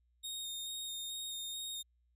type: tone with vibrato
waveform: sawtooth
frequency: 3701 Hz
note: A#7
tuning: 13 cents flat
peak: -37 dBFS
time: 0.23-1.83 s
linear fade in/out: 20 ms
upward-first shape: square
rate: 2.3 Hz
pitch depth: 11 cents each way
effects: added 60 Hz sine -70 dBFS peak until 2.15 s